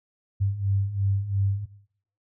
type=beating tone pair; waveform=sine; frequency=96.8 / 99.7 Hz; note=G2 / G2; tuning=-21 / +30 cents; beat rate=2.9 Hz; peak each=-28 / -23 dBFS; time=0.4-1.66 s; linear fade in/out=20 ms; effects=noise-tail reverb RT60 0.6 s tail -17 dB re dry